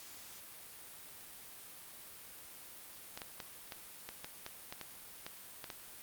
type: clicks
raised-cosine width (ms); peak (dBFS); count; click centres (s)
0.2; -25; 12; 3.175 / 3.218 / 3.402 / 3.722 / 4.09 / 4.245 / 4.464 / 4.725 / 4.813 / 5.265 / 5.642 / 5.702
effects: white hiss -52 dBFS RMS until 6.02 s + Opus 48 kbps